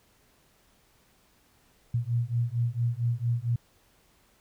sine beating tone pair, 116.54 / 120.94 Hz, A#2 / B2, 0 / -36 cents, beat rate 4.4 Hz, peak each -28 dBFS, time 1.94-3.56 s, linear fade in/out 5 ms, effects pink hiss -64 dBFS RMS until 4.4 s

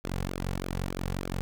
sawtooth tone with flanger, 45.72 Hz, F#1, 20 cents flat, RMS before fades -33 dBFS, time 0.04-1.41 s, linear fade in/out 0 ms, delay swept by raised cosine 1 to 3.3 ms, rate 3.3 Hz, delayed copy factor -0.85, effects none

